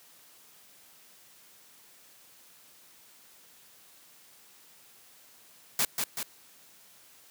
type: noise with echo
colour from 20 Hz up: white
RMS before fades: -26 dBFS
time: 5.79-5.85 s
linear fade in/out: 2 ms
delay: 190 ms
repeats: 2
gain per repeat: -4 dB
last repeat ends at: 6.23 s
effects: white hiss -57 dBFS RMS until 7.3 s + high-pass 100 Hz 12 dB/octave